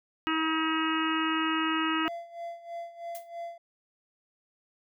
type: harmonic tone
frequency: 319 Hz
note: D#4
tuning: 43 cents sharp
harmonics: 1 / 3 / 4 / 5 / 6 / 7 / 8 / 9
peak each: -29 / -36 / -31 / -37 / -37 / -44 / -38 / -35 dBFS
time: 0.27-2.08 s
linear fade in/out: 0 ms
type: tone with tremolo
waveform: triangle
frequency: 682 Hz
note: F5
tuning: 41 cents flat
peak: -32 dBFS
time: 2.05-3.58 s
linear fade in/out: 5 ms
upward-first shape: sine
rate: 3.1 Hz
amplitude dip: 80%
type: noise with exponential decay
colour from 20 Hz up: blue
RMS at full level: -41 dBFS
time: 3.15-3.29 s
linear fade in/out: 0 ms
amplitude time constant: 30 ms
effects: none